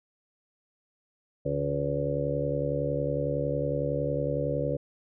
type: harmonic tone with a mistuned harmonic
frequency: 70.9 Hz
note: C#2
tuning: 40 cents sharp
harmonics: 1 / 2 / 4 / 5 / 6 / 7 / 8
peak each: -41 / -31 / -35 / -40 / -38 / -31 / -32 dBFS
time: 1.45-4.77 s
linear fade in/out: 10 ms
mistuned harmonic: 2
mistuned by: +30 cents
effects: none